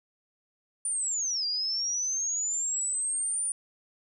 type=linear two-way sweep; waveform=sine; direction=down then up; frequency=9397 to 4732 to 9397 Hz; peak=-27 dBFS; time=0.85-3.52 s; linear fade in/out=2 ms; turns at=1.46 s; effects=none